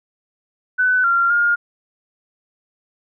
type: tone with pitch steps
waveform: sine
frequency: 1502 / 1382 / 1417 Hz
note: F#6 / F6 / F6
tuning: +26 / -19 / +25 cents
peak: -13 dBFS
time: 0.78-1.56 s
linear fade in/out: 20 ms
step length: 260 ms
effects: none